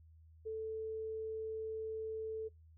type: tone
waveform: sine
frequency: 440 Hz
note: A4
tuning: in tune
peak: -38 dBFS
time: 0.45-2.49 s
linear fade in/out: 20 ms
effects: noise-tail reverb RT60 0.2 s tail -25 dB re dry + added 80 Hz sine -58 dBFS peak until 2.77 s